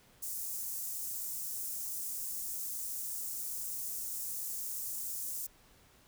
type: high-pass noise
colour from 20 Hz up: white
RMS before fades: -39 dBFS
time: 0.22-5.47 s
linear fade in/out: 10 ms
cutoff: 6600 Hz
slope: 24 dB/octave
effects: pink hiss -63 dBFS RMS until 6.07 s